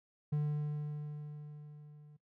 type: tone with level ramp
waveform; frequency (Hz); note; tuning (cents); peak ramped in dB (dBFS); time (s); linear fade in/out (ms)
triangle; 148.9; D3; +24; -27 to -52; 0.32-2.17; 10
effects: noise-tail reverb RT60 0.1 s tail -19 dB re dry